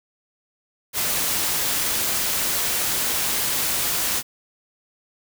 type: noise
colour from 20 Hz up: white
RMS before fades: -23 dBFS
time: 0.93-4.23 s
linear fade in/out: 50 ms
effects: none